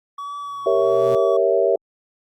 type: tone with vibrato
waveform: triangle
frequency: 1131 Hz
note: C#6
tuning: 34 cents sharp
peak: -26 dBFS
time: 0.18-1.37 s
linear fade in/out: 5 ms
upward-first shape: triangle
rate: 1.3 Hz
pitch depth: 30 cents each way
type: tone with exponential growth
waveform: sawtooth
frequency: 125.5 Hz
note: B2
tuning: 28 cents sharp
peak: -24 dBFS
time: 0.41-1.15 s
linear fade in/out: 0 ms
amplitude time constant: 160 ms
type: chord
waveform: sine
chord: G diminished seventh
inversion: none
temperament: equal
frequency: 392 / 466.2 / 554.4 / 659.3 Hz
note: G4 / Bb4 / Db5 / Fb5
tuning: 0 / 0 / 0 / 0 cents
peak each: -20 dBFS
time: 0.66-1.76 s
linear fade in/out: 5 ms
effects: Opus 48 kbps